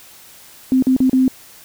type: tone with dropouts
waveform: sine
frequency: 259.4 Hz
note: C4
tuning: 15 cents flat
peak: -10 dBFS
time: 0.72-1.28 s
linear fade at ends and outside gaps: 1 ms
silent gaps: 0.824-0.869 / 0.965-1.003 / 1.096-1.131 s
effects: white hiss -43 dBFS RMS until 1.64 s